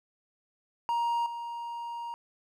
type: tone with level steps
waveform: triangle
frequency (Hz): 940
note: A#5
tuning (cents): +14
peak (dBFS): -24 / -33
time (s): 0.89-2.14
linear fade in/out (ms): 0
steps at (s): 1.26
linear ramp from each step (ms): 2
effects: none